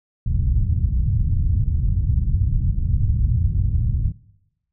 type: low-pass noise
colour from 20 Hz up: white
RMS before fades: -19 dBFS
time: 0.26-4.12 s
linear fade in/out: 5 ms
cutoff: 110 Hz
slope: 24 dB/octave
effects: noise-tail reverb RT60 0.9 s tail -21 dB re dry